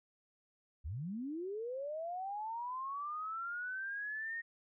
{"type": "linear sweep", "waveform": "sine", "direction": "up", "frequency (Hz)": [60.7, 1864.7], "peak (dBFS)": -38, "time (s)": [0.84, 4.42], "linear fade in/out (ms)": 20, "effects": []}